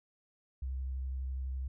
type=tone with vibrato; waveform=sine; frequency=65.41 Hz; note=C2; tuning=in tune; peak=-34 dBFS; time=0.62-1.68 s; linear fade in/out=5 ms; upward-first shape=triangle; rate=12 Hz; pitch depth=23 cents each way; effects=none